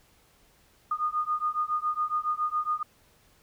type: beating tone pair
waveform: sine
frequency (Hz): 1223 / 1230.2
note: D#6 / D#6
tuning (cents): -30 / -20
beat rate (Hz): 7.2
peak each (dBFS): -29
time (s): 0.91-2.83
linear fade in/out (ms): 5
effects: pink hiss -62 dBFS RMS until 3.42 s